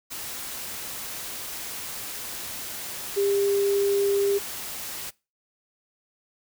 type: tone in noise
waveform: sine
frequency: 400.1 Hz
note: G4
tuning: 35 cents sharp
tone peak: -20 dBFS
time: 3.16-4.39 s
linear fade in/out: 20 ms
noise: white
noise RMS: -35 dBFS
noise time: 0.1-5.11 s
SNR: +12 dB
effects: noise-tail reverb RT60 0.3 s tail -24 dB re dry